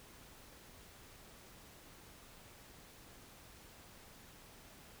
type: silence
effects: pink hiss -58 dBFS RMS until 5 s